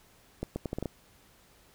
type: accelerating click train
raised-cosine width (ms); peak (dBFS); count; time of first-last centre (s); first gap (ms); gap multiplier
2; -19; 7; 0.43-0.857; 130; 0.75
effects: pink hiss -61 dBFS RMS until 1.74 s